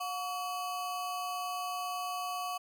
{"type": "ring-modulated tone", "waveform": "square", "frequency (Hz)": 927, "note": "A#5", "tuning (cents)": -10, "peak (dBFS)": -32, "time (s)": [0, 2.58], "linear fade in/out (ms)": 10, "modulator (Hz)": 205, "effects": []}